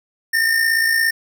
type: tone with amplitude modulation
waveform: square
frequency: 1815 Hz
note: A#6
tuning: 47 cents flat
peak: -13 dBFS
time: 0.33-1.11 s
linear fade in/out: 10 ms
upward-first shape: sine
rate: 57.3 Hz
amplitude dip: 50%
effects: none